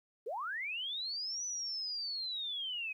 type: linear two-way sweep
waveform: sine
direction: up then down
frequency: 392 to 6000 to 2490 Hz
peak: -36 dBFS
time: 0.26-2.93 s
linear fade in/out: 10 ms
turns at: 1.45 s
effects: 12-bit